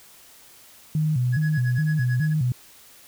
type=tone with vibrato; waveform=sine; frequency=138.59 Hz; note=C#3; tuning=in tune; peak=-19 dBFS; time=0.95-2.52 s; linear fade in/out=2 ms; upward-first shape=square; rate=2.4 Hz; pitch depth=190 cents each way
type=tone with tremolo; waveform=triangle; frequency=1676 Hz; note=G#6; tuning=15 cents sharp; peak=-28 dBFS; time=1.32-2.34 s; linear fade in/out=20 ms; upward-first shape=sine; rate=9 Hz; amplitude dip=100%
effects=white hiss -50 dBFS RMS until 3.07 s